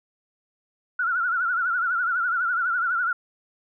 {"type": "tone with vibrato", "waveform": "sine", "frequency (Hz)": 1415, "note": "F6", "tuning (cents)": 22, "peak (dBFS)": -21, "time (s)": [0.99, 3.13], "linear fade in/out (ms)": 5, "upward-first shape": "triangle", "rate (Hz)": 12, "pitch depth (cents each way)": 120, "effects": []}